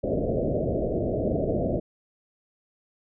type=low-pass noise; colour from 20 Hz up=white; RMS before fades=-26 dBFS; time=0.03-1.8 s; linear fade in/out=10 ms; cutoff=660 Hz; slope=96 dB/octave; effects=none